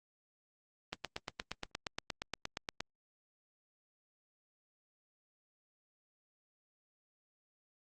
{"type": "click train", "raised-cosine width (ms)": 0.2, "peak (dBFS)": -19, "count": 17, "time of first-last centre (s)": [0.93, 2.806], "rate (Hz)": 8.53, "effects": ["Opus 24 kbps"]}